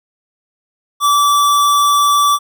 square tone, 1158 Hz, D6, 25 cents flat, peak -10 dBFS, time 1-2.39 s, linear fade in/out 50 ms, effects none

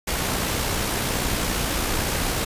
pink noise with amplitude modulation, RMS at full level -23 dBFS, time 0.07-2.45 s, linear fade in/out 10 ms, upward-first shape sine, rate 61.1 Hz, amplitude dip 30%, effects resampled to 32000 Hz

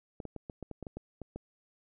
clicks, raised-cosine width 2 ms, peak -27 dBFS, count 11, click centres 0.202 / 0.253 / 0.363 / 0.498 / 0.627 / 0.713 / 0.827 / 0.868 / 0.97 / 1.217 / 1.36 s, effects none

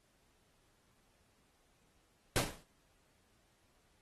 pink noise with exponential decay, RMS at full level -28 dBFS, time 2.36-2.64 s, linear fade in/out 1 ms, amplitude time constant 59 ms, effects pink hiss -73 dBFS RMS until 4.01 s + AAC 32 kbps

